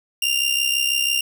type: tone with amplitude modulation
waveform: sawtooth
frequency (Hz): 2794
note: F7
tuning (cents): 0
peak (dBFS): -12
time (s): 0.22-1.21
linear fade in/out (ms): 5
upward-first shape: sine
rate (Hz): 66.1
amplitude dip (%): 65
effects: none